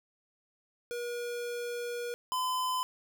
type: tone pair in turn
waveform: square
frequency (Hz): 480 / 1017.1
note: B4 / C6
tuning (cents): -49 / -49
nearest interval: octave + minor second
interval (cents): 1300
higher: second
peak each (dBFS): -35 / -30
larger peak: second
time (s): 0.91-2.14 / 2.32-2.83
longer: first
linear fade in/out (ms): 0
effects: none